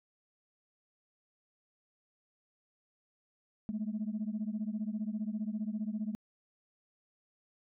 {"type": "beating tone pair", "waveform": "sine", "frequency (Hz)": [207.7, 222.7], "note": ["G#3", "A3"], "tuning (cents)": [0, 21], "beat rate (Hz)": 15, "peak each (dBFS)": [-35, -36], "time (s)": [3.69, 6.15], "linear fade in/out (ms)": 0, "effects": ["tanh soft clip ceiling -28 dBFS"]}